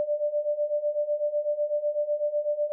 sine beating tone pair, 587.3 / 595.3 Hz, D5 / D5, 0 / +23 cents, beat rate 8 Hz, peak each -29 / -26 dBFS, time 0-2.72 s, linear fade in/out 0 ms, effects none

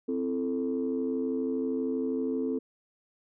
sine chord, A minor, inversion first, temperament equal with one note detuned, 261.6 / 334.2 / 440 Hz, C4 / E4 / A4, 0 / +24 / 0 cents, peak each -29 / -35 / -31 dBFS, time 0.08-2.59 s, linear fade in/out 10 ms, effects tanh soft clip ceiling -20 dBFS

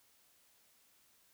silence, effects white hiss -69 dBFS RMS until 1.33 s

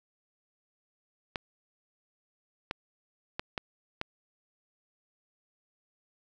clicks, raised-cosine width 0.3 ms, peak -16 dBFS, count 5, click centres 1.358 / 2.711 / 3.395 / 3.578 / 4.014 s, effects none

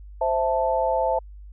sine chord, A minor, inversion first, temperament equal, 523.3 / 659.3 / 880 Hz, C5 / E5 / A5, 0 / 0 / 0 cents, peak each -24 dBFS, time 0.21-1.19 s, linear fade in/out 5 ms, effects added 50 Hz sine -39 dBFS peak until 1.52 s

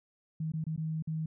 sine tone with dropouts, 158.4 Hz, D#3, 31 cents sharp, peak -31 dBFS, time 0.4-1.26 s, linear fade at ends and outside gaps 5 ms, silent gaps 0.52-0.536 / 0.641-0.666 / 0.763-0.776 / 1.024-1.073 s, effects none

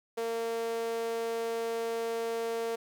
sawtooth tone with high-pass filter, 229.3 Hz, A#3, 28 cents flat, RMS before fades -33 dBFS, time 0.17-2.76 s, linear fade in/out 10 ms, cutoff 490 Hz, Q 4.1, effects none

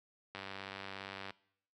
click train, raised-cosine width 0.3 ms, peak -27 dBFS, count 94, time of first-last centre 0.35-1.306 s, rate 97.3 Hz, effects noise-tail reverb RT60 0.7 s tail -22 dB re dry + high-pass 80 Hz 12 dB/octave

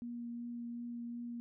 sine tone with vibrato, 237.5 Hz, A#3, 33 cents sharp, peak -40 dBFS, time 0.02-1.4 s, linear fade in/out 0 ms, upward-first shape triangle, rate 2.7 Hz, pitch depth 12 cents each way, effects none

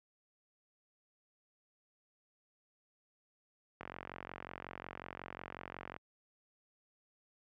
click train, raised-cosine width 0.5 ms, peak -28 dBFS, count 99, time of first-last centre 3.81-5.964 s, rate 45.5 Hz, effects high-pass 60 Hz 12 dB/octave

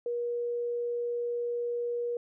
sine tone, 478 Hz, A#4, 43 cents sharp, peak -29 dBFS, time 0.06-2.17 s, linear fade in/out 2 ms, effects none

